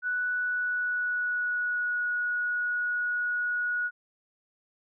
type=tone with pitch glide; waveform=sine; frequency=1480 to 1457.9 Hz; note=F#6 to F#6; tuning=0 to -26 cents; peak=-26 dBFS; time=0.02-3.91 s; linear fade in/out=50 ms; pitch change=-26 cents; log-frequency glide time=0.32-2.04 s; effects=none